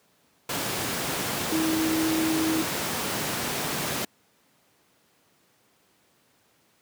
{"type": "tone in noise", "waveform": "sine", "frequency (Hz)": 319.8, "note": "D#4", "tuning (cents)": 48, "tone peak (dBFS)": -23, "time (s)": [1.52, 2.62], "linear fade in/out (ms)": 5, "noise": "pink", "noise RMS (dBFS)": -28, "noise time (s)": [0.49, 4.05], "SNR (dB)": 2, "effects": ["pink hiss -64 dBFS RMS until 6.81 s", "high-pass 150 Hz 12 dB/octave"]}